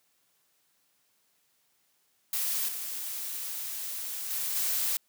blue noise with level steps, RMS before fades -30 / -36 / -32 / -29 dBFS, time 2.33-4.97 s, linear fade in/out 2 ms, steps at 2.68 / 4.3 / 4.55 s, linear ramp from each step 10 ms, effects white hiss -71 dBFS RMS until 5.08 s + high-pass 100 Hz 12 dB/octave

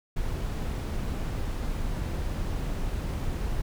brown noise, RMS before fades -30 dBFS, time 0.16-3.62 s, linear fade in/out 10 ms, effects none

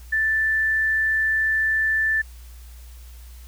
sine tone, 1763 Hz, A6, 3 cents sharp, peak -18 dBFS, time 0.12-2.22 s, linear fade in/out 10 ms, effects added 60 Hz sine -39 dBFS peak until 3.47 s + white hiss -52 dBFS RMS until 3.47 s

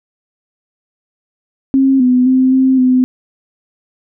sine tone with pitch steps, 268.3 / 251 / 259.3 / 262.4 / 254.7 Hz, C4 / B3 / C4 / C4 / C4, +44 / +28 / -15 / +5 / -46 cents, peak -7 dBFS, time 1.74-3.04 s, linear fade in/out 0 ms, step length 260 ms, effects none

